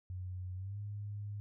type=tone with pitch glide; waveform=sine; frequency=91.7 to 102.93 Hz; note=F#2 to G#2; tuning=-15 to -15 cents; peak=-39 dBFS; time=0.1-1.4 s; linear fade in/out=0 ms; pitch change=+200 cents; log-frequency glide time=0.55-0.78 s; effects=none